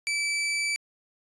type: tone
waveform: sawtooth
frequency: 2314 Hz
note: D7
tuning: 26 cents flat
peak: -22 dBFS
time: 0.07-0.76 s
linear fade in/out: 0 ms
effects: resampled to 24000 Hz